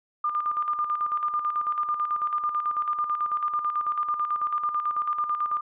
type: tone with tremolo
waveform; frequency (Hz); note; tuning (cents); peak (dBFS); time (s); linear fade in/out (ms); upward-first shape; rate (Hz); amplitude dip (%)
sine; 1203; D6; +41; -22; 0.24-5.61; 5; square; 9.1; 55
effects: resampled to 8000 Hz